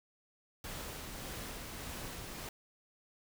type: noise with tremolo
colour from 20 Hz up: pink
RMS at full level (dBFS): -43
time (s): 0.64-2.49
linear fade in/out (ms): 2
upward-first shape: sine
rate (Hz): 1.7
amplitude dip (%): 25
effects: none